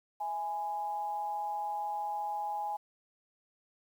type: tone with amplitude modulation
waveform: sine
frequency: 830.6 Hz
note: G#5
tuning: in tune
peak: -30 dBFS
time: 0.2-2.77 s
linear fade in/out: 10 ms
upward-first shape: sine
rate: 174 Hz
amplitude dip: 55%
effects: 10-bit